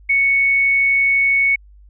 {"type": "tone", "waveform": "sine", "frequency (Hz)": 2217, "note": "C#7", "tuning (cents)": 0, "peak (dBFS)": -12, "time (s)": [0.09, 1.56], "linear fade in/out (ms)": 10, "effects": ["added 50 Hz sine -42 dBFS peak until 1.89 s"]}